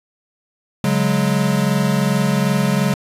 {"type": "chord", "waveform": "square", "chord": "C# suspended fourth", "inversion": "none", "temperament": "equal with one note detuned", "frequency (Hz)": [141.5, 185, 207.7], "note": ["C#3", "F#3", "G#3"], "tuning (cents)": [36, 0, 0], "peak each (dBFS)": -20, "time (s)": [0.84, 2.94], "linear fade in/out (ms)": 2, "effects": ["resampled to 32000 Hz"]}